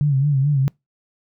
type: tone with vibrato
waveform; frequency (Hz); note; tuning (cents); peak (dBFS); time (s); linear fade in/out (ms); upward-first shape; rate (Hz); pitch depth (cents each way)
sine; 140.4; C#3; +22; -14; 0.01-0.68; 0; sine; 4.6; 97
effects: noise-tail reverb RT60 0.2 s tail -26 dB re dry